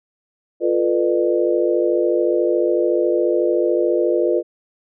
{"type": "chord", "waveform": "sine", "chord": "B half-diminished seventh", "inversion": "second", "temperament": "equal with one note detuned", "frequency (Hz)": [349.2, 440, 493.9, 602.1], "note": ["F4", "A4", "B4", "D5"], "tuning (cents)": [0, 0, 0, 43], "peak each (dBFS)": [-18, -23, -20, -22], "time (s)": [0.6, 4.43], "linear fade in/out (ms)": 50, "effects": []}